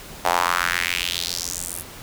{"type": "tone with high-pass filter sweep", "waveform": "square", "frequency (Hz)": 43.65, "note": "F1", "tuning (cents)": 0, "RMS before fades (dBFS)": -24, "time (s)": [0.24, 1.83], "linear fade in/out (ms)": 20, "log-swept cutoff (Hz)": [730, 11000], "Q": 2.7, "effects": ["pink hiss -39 dBFS RMS until 2.02 s"]}